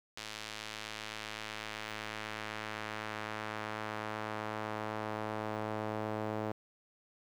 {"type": "tone with band-pass filter sweep", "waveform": "sawtooth", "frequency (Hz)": 107.9, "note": "A2", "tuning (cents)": -33, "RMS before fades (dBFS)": -40, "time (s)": [0.17, 6.52], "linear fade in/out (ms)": 5, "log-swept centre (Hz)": [4000, 600], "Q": 0.87, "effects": ["10-bit"]}